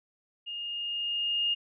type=tone with level ramp; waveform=sine; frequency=2837 Hz; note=F7; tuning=27 cents sharp; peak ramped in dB=-35 to -24 dBFS; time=0.46-1.55 s; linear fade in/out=20 ms; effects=none